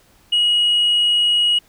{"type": "tone", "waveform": "sine", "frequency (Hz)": 2900, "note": "F#7", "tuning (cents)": -35, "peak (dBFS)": -11, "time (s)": [0.32, 1.59], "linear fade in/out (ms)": 10, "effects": ["tanh soft clip ceiling -11 dBFS", "pink hiss -54 dBFS RMS until 1.68 s"]}